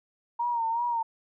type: tone with vibrato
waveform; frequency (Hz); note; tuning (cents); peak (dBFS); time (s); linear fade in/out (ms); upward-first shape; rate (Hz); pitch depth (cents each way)
sine; 932.3; A#5; 0; -25; 0.39-1.03; 10; sine; 2.7; 59
effects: none